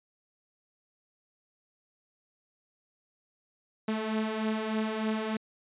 sawtooth beating tone pair, 215.7 / 219 Hz, A3 / A3, -34 / -8 cents, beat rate 3.3 Hz, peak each -31 / -26 dBFS, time 3.88-5.37 s, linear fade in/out 5 ms, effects resampled to 8000 Hz

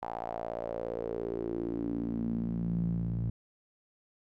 sawtooth tone with band-pass filter sweep, 57.3 Hz, A#1, 29 cents flat, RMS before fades -34 dBFS, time 0.02-3.3 s, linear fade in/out 5 ms, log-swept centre 830 to 130 Hz, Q 5.1, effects none

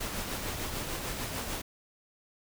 pink noise with tremolo, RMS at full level -34 dBFS, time 0-1.62 s, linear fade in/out 10 ms, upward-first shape triangle, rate 6.7 Hz, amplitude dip 40%, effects none

